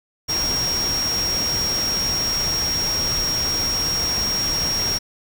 sine tone in noise, 5588 Hz, F8, in tune, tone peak -20 dBFS, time 0.28-4.99 s, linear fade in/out 20 ms, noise pink, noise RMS -28 dBFS, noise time 0.28-4.99 s, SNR +5 dB, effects none

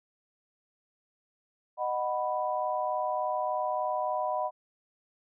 sine chord, B major, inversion first, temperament just, 617.4 / 740.8 / 987.8 Hz, D#5 / F#5 / B5, -14 / +2 / 0 cents, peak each -32 dBFS, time 1.77-4.51 s, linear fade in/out 50 ms, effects none

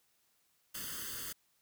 white noise with comb filter, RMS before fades -42 dBFS, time 0.74-1.33 s, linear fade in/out 10 ms, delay 0.63 ms, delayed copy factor +0.9, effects white hiss -74 dBFS RMS until 1.61 s

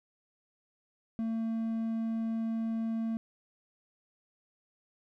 triangle tone, 225.5 Hz, A3, 43 cents sharp, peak -28 dBFS, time 1.19-3.17 s, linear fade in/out 0 ms, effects none

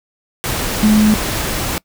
sine tone in noise, 213.8 Hz, A3, 49 cents flat, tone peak -8 dBFS, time 0.83-1.14 s, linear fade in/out 0 ms, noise pink, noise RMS -20 dBFS, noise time 0.44-1.78 s, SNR +9 dB, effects noise-tail reverb RT60 0.1 s tail -24 dB re dry

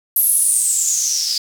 blue noise with band-pass filter sweep, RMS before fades -17 dBFS, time 0.16-1.38 s, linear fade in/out 2 ms, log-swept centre 12000 to 4800 Hz, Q 9, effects none

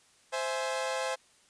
sawtooth chord, C augmented, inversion none, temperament equal with one note detuned, 523.3 / 659.3 / 838.8 Hz, C5 / E5 / G#5, 0 / 0 / +17 cents, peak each -29 / -33 / -33 dBFS, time 0.32-1.16 s, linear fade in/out 20 ms, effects white hiss -63 dBFS RMS until 1.49 s + resampled to 22050 Hz

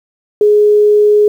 sine tone, 418.2 Hz, G#4, 12 cents sharp, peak -5 dBFS, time 0.41-1.28 s, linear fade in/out 2 ms, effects 7-bit

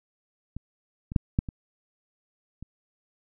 clicks, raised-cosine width 5 ms, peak -23 / -22 / -7 / -9 / -22 / -27 dBFS, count 6, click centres 0.566 / 1.119 / 1.162 / 1.389 / 1.488 / 2.626 s, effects none

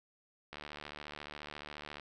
click train, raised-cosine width 0.3 ms, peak -28 dBFS, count 110, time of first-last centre 0.53-1.997 s, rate 74.3 Hz, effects none

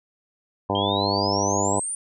harmonic tone, 99.7 Hz, G2, 30 cents sharp, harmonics 1 / 2 / 3 / 4 / 5 / 6 / 7 / 8 / 9 / 10, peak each -30 / -30 / -30 / -30 / -30 / -30 / -30 / -30 / -30 / -30 dBFS, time 0.69-1.8 s, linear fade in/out 10 ms
sine exponential sweep, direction up, 3136 to 9397 Hz, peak -26 dBFS, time 0.75-1.95 s, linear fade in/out 2 ms
effects none

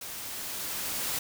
white noise with level ramp, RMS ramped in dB -40 to -31 dBFS, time 0.01-1.19 s, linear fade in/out 5 ms, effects none

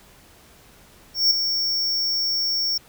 square tone with ADSR envelope, 5480 Hz, F8, 34 cents flat, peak -13 dBFS, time 1.14-2.78 s, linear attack 170 ms, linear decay 3 ms, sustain -8 dB, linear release 7 ms, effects pink hiss -51 dBFS RMS until 2.88 s

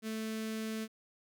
sawtooth tone with notch filter, 220 Hz, A3, in tune, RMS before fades -38 dBFS, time 0.02-0.88 s, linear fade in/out 50 ms, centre 860 Hz, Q 1.1, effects none

